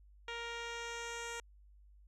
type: tone with low-pass filter sweep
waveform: 10% pulse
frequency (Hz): 467.9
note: A#4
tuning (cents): +6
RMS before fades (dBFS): -43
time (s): 0.28-1.4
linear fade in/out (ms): 2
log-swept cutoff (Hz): 3900 to 8100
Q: 1.6
effects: added 50 Hz sine -58 dBFS peak until 2.07 s